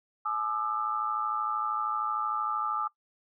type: tone cluster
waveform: sine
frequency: 852 / 1200 / 1313 Hz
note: G#5 / D6 / E6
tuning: +44 / +37 / -7 cents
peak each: -36 / -30 / -33 dBFS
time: 0.25-2.88 s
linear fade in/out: 10 ms
effects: noise-tail reverb RT60 0.1 s tail -20 dB re dry